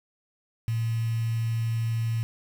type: tone with quantisation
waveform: sine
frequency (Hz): 114.1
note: A#2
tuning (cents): -37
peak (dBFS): -24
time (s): 0.68-2.23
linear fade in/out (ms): 0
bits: 7
effects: none